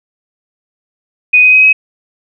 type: tone with pitch steps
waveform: sine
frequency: 2489 / 2508 / 2527 / 2546 Hz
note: D#7 / D#7 / D#7 / D#7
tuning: 0 / +13 / +26 / +39 cents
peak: -3 dBFS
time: 1.33-1.73 s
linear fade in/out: 10 ms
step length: 100 ms
effects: none